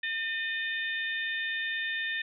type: harmonic tone with a mistuned harmonic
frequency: 603 Hz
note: D5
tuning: 46 cents sharp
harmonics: 3 / 4 / 5 / 6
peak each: -31 / -38 / -44 / -38 dBFS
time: 0.03-2.22 s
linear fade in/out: 5 ms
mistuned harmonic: 4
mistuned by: +46 cents
effects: none